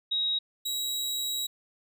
sine / sawtooth tone pair in turn, 3805 / 3858 Hz, A#7 / B7, +35 / -41 cents, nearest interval unison, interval 24 cents, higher second, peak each -25 / -26 dBFS, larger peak first, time 0.11-0.39 / 0.65-1.47 s, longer second, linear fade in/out 10 ms, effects none

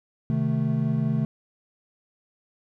triangle chord, A diminished, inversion first, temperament equal, 130.81 / 155.56 / 220 Hz, C3 / Eb3 / A3, 0 / 0 / 0 cents, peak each -24 dBFS, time 0.3-1.25 s, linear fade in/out 0 ms, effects none

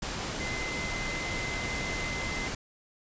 sine tone in noise, 2059 Hz, C7, 28 cents flat, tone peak -35 dBFS, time 0.4-2.48 s, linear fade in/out 5 ms, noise pink, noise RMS -34 dBFS, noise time 0.02-2.55 s, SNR -4 dB, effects resampled to 16000 Hz

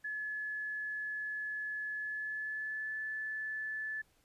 sine tone with pitch glide, 1710 to 1738.9 Hz, A6 to A6, -50 to -21 cents, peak -36 dBFS, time 0.04-4.02 s, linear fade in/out 10 ms, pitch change +29 cents, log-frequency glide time 1.95-2.96 s, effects pink hiss -71 dBFS RMS until 4.24 s + resampled to 32000 Hz

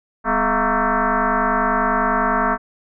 sine tone with frequency modulation, 200 Hz, G3, 35 cents sharp, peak -15 dBFS, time 0.24-2.58 s, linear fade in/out 50 ms, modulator 225 Hz, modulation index 6.3, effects none

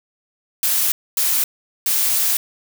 blue noise bursts at uneven times, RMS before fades -18 dBFS, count 3, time 0.63-0.92 / 1.17-1.44 / 1.86-2.37 s, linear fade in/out 2 ms, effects none

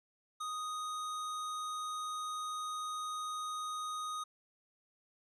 square tone, 1244.5 Hz, D#6, in tune, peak -38 dBFS, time 0.4-4.24 s, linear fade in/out 10 ms, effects resampled to 24000 Hz + 13-bit

